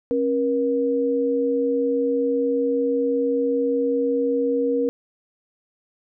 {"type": "tone pair together", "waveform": "sine", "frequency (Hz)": [271.7, 476.9], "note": ["C#4", "A#4"], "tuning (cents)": [-35, 39], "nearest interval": "minor seventh", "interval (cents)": 974, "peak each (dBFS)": [-23, -20], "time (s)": [0.11, 4.89], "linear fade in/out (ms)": 0, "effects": []}